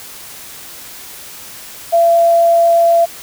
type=tone; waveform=sine; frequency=677 Hz; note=E5; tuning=46 cents sharp; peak=-7 dBFS; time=1.92-3.06 s; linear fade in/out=20 ms; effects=white hiss -33 dBFS RMS until 3.22 s